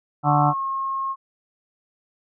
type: harmonic tone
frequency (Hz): 146.83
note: D3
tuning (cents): 0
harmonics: 1 / 2 / 4 / 5 / 6 / 7 / 8 / 9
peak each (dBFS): -20 / -26 / -31 / -20 / -24 / -30 / -30 / -26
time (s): 0.23-0.54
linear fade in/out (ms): 50
type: tone with pitch glide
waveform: sine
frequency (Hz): 1096 to 1079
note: C#6 to C#6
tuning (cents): -20 to -47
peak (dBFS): -23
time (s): 0.24-1.16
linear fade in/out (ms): 50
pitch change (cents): -27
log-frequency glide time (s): 0.34-0.67
effects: none